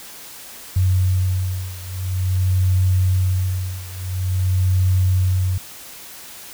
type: beating tone pair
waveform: sine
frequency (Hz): 92.5 / 92.98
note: F#2 / F#2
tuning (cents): 0 / +9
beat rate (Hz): 0.48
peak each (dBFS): -18 / -20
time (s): 0.76-5.58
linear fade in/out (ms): 5
effects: white hiss -38 dBFS RMS until 6.53 s

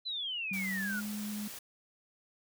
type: exponential sweep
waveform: sine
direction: down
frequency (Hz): 4092 to 1403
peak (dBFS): -34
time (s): 0.05-1.01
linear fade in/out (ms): 20
type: tone with pitch glide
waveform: sine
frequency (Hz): 191.9 to 209.3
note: G3 to G#3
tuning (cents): -37 to +14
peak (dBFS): -36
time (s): 0.51-1.48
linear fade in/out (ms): 5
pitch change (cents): +151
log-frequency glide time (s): 0.79-0.97
type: noise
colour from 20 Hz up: white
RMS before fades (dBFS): -45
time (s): 0.53-1.59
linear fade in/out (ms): 5
effects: none

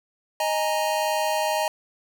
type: chord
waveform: square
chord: D# suspended fourth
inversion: none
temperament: equal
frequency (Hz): 622.3 / 830.6 / 932.3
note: D#5 / G#5 / A#5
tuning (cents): 0 / 0 / 0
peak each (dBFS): -26 / -28 / -28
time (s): 0.4-1.68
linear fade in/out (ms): 2
effects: none

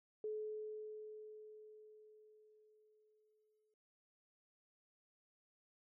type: tone with exponential decay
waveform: sine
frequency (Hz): 429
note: A4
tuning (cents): -44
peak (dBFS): -39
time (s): 0.24-3.74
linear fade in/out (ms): 2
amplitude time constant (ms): 760
effects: none

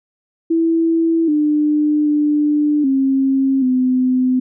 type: tone with pitch steps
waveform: sine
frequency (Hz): 329.2 / 299.8 / 297.1 / 268.8 / 255.1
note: E4 / D4 / D4 / C4 / C4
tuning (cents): -2 / +36 / +20 / +47 / -44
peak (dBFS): -12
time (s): 0.5-4.4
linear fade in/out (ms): 10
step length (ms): 780
effects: none

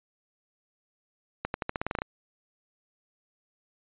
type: accelerating click train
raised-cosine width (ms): 0.5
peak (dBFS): -14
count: 11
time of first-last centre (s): 1.45-2.019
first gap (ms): 91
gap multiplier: 0.89
effects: resampled to 8000 Hz

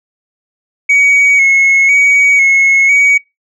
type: tone with vibrato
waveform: sine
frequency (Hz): 2217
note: C#7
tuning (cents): 0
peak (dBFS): -3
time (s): 0.89-3.18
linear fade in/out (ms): 10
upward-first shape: square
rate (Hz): 1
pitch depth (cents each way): 30
effects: noise-tail reverb RT60 0.2 s tail -24 dB re dry + tanh soft clip ceiling -4 dBFS

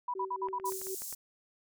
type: tone bursts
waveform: sine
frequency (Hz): 983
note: B5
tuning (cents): -8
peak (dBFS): -31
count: 6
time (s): 0.08-0.699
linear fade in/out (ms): 5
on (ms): 59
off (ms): 53
type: tone with tremolo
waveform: sine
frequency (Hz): 381.6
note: G4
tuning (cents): -47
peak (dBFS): -35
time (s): 0.15-0.95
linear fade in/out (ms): 5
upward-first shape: sine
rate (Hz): 4.1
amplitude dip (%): 75
type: clicks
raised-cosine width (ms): 0.5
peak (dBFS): -33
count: 7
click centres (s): 0.486 / 0.599 / 0.722 / 0.816 / 0.869 / 1.02 / 1.127
type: high-pass noise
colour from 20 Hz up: pink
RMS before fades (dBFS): -41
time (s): 0.65-1.15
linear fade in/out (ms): 10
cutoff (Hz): 6400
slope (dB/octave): 24
effects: none

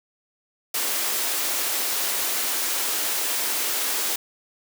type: high-pass noise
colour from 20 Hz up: white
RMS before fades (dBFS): -25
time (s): 0.74-4.16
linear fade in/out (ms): 5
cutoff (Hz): 270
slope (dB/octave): 24
effects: none

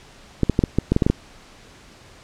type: clicks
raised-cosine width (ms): 3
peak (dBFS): -3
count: 10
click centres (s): 0.433 / 0.497 / 0.591 / 0.638 / 0.786 / 0.92 / 0.964 / 1.022 / 1.065 / 1.1
effects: pink hiss -47 dBFS RMS until 2.23 s + low-pass 7000 Hz 12 dB/octave

